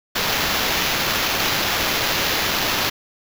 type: noise with sample-and-hold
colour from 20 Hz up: blue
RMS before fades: -21 dBFS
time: 0.15-2.9 s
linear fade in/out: 10 ms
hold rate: 8820 Hz
effects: none